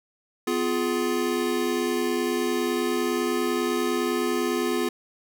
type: chord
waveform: square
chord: F diminished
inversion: second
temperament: just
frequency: 251.4 / 349.2 / 419.1 Hz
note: Cb4 / F4 / Ab4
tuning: +31 / 0 / +16 cents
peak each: -29 / -27 / -29 dBFS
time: 0.47-4.89 s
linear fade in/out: 5 ms
effects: none